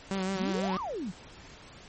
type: tone with vibrato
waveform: sawtooth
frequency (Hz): 190.7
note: G3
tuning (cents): -47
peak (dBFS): -25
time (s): 0.11-0.77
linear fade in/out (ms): 0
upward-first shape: sine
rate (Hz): 6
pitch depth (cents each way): 41
type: exponential two-way sweep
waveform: sine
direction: up then down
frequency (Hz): 160.5 to 1244.5 to 160.5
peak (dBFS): -32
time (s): 0.35-1.12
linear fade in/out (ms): 20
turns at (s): 0.78
effects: pink hiss -50 dBFS RMS until 1.88 s + MP3 32 kbps